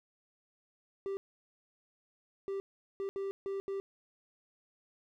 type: tone bursts at uneven times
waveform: triangle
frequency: 392 Hz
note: G4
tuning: in tune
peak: -32 dBFS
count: 6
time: 1.06-1.17 / 2.48-2.6 / 3-3.09 / 3.16-3.31 / 3.46-3.6 / 3.68-3.8 s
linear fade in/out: 0 ms
effects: none